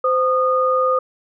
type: tone pair together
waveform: sine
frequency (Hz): 516 / 1227.3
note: C5 / D#6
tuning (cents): -24 / -24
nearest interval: octave + minor third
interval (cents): 1500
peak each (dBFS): -17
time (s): 0.04-0.99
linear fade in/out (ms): 5
effects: none